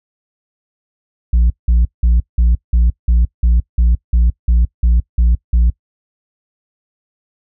sine tone bursts, 58.27 Hz, A#1, in tune, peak -5 dBFS, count 13, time 1.33-5.7 s, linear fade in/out 5 ms, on 170 ms, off 180 ms, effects noise-tail reverb RT60 0.1 s tail -23 dB re dry + tanh soft clip ceiling -7 dBFS

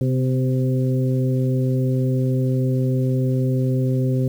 harmonic tone with a mistuned harmonic, 130 Hz, C3, 11 cents flat, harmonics 1 / 2 / 3 / 4, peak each -18 / -24 / -28 / -30 dBFS, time 0.01-4.28 s, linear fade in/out 2 ms, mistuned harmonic 2, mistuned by -24 cents, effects 8-bit

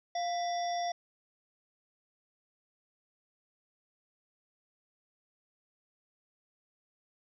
harmonic tone with a mistuned harmonic, 698.5 Hz, F5, in tune, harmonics 1 / 3 / 5 / 7 / 8, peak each -31 / -45 / -46 / -52 / -43 dBFS, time 0.15-0.92 s, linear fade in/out 5 ms, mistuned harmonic 3, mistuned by -94 cents, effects none

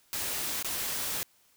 white noise with dropouts, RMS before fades -33 dBFS, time 0.13-1.23 s, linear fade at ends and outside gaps 0 ms, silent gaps 0.626-0.646 s, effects white hiss -65 dBFS RMS until 1.56 s

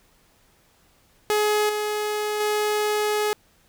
sawtooth tone with level steps, 421.5 Hz, G#4, 26 cents sharp, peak -15 / -20 / -17 dBFS, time 1.3-3.33 s, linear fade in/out 0 ms, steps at 1.69 / 2.4 s, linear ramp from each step 5 ms, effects pink hiss -60 dBFS RMS until 3.68 s

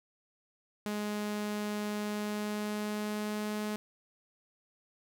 sawtooth tone with pitch glide, 208.9 to 211.4 Hz, G#3 to G#3, +10 to +31 cents, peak -29 dBFS, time 0.86-3.76 s, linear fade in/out 0 ms, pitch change +21 cents, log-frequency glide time 2.02-3.63 s, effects none

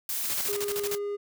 blue noise, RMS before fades -31 dBFS, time 0.09-0.52 s, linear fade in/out 2 ms
white noise with tremolo, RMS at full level -32 dBFS, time 0.22-0.99 s, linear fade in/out 50 ms, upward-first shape square, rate 13 Hz, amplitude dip 75%
triangle tone, 408.1 Hz, G#4, 30 cents flat, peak -27 dBFS, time 0.48-1.17 s, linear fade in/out 20 ms
effects none

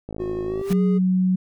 click train, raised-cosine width 2 ms, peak -19 dBFS, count 29, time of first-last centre 0.09-0.613 s, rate 53.5 Hz
triangle tone with pitch glide, 363.2 to 414.8 Hz, F#4 to G#4, -32 to -2 cents, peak -23 dBFS, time 0.19-0.99 s, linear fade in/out 20 ms, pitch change +230 cents, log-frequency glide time 0.45-0.81 s
pink noise with exponential growth, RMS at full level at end -30 dBFS, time 0.56-0.73 s, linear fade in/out 1 ms, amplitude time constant 36 ms
sine tone, 185 Hz, F#3, in tune, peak -16 dBFS, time 0.7-1.36 s, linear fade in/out 10 ms
effects none

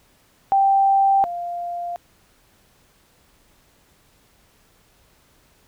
sine tone pair in turn, 784 / 696.9 Hz, G5 / F5, 0 / -4 cents, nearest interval major second, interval 204 cents, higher first, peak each -13 / -25 dBFS, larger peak first, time 0.52-1.24 / 1.24-1.96 s, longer neither, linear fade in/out 0 ms, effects pink hiss -58 dBFS RMS until 5.67 s

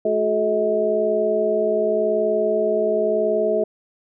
sine tone cluster, 214.7 / 367.8 / 428.7 / 639 Hz, A3 / F#4 / A4 / D#5, -42 / -10 / -45 / +46 cents, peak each -29 / -25 / -21 / -20 dBFS, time 0.05-3.64 s, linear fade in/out 5 ms, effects none

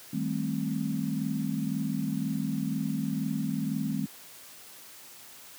sine chord, A half-diminished seventh, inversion second, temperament just, 158.4 / 198 / 220 / 264 Hz, Eb3 / G3 / A3 / C4, +31 / +18 / 0 / +16 cents, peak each -33 dBFS, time 0.13-4.06 s, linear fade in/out 5 ms, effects white hiss -49 dBFS RMS until 5.58 s + high-pass 100 Hz 12 dB/octave

